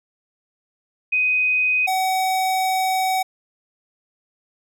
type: tone pair in turn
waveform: sine / square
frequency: 2504 / 754.4 Hz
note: D#7 / F#5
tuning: +10 / +33 cents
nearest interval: octave + major sixth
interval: 2077 cents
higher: first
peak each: -16 / -19 dBFS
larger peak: first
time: 1.12-1.87 / 1.87-3.23 s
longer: second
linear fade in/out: 10 ms
effects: none